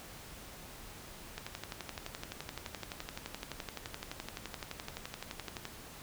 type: click train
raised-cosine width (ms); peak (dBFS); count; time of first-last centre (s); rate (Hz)
0.2; -22; 51; 1.38-5.654; 11.7
effects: pink hiss -50 dBFS RMS until 6.02 s